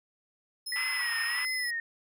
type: tone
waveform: sawtooth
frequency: 5150 Hz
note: E8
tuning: 41 cents flat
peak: -32 dBFS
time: 0.66-1.71 s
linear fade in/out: 10 ms
type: tone with vibrato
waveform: sine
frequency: 1935 Hz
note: B6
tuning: 36 cents flat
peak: -30 dBFS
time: 0.72-1.8 s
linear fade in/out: 2 ms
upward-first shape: sine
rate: 1.6 Hz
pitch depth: 97 cents each way
type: band-pass noise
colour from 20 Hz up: white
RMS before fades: -38 dBFS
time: 0.76-1.45 s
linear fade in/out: 0 ms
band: 960 to 2900 Hz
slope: 48 dB/octave
effects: none